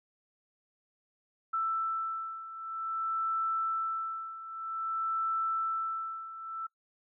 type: beating tone pair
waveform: sine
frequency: 1326 / 1326.52 Hz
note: E6 / E6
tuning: +10 / +10 cents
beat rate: 0.52 Hz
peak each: -36 / -32 dBFS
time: 1.53-6.67 s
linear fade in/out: 10 ms
effects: noise-tail reverb RT60 0.1 s tail -20 dB re dry